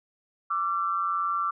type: tone pair together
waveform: sine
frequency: 1170 / 1350.8 Hz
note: D6 / E6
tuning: -7 / +42 cents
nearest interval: major second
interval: 249 cents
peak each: -26 / -29 dBFS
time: 0.5-1.51 s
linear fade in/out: 10 ms
effects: none